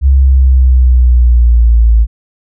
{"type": "linear sweep", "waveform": "sine", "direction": "down", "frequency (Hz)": [68.1, 55], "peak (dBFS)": -3, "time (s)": [0.01, 2.07], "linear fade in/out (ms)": 50, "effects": []}